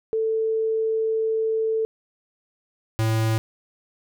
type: tone pair in turn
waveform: sine / square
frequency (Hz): 443.3 / 111.34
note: A4 / A2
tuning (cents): +13 / +21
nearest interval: 2 octaves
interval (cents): 2392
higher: first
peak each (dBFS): -20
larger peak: neither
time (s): 0.13-1.85 / 2.99-3.38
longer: first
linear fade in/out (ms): 0
effects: none